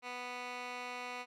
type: tone with band-pass filter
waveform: 15% pulse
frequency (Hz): 247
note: B3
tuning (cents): 0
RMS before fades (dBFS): -43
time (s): 0.02-1.26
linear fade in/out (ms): 50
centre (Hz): 2000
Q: 1.1
effects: none